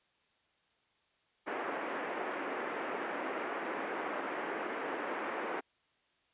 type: band-pass noise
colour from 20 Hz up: pink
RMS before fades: -38 dBFS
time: 1.46-5.61 s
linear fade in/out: 20 ms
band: 300 to 2100 Hz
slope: 24 dB/octave
effects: white hiss -73 dBFS RMS until 6.33 s + resampled to 8000 Hz